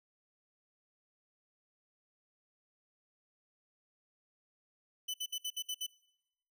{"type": "tone bursts", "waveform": "sawtooth", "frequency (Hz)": 3005, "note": "F#7", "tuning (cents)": 26, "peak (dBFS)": -32, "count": 7, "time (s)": [5.08, 5.867], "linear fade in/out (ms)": 10, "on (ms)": 61, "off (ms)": 60, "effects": ["noise-tail reverb RT60 0.9 s tail -23 dB re dry"]}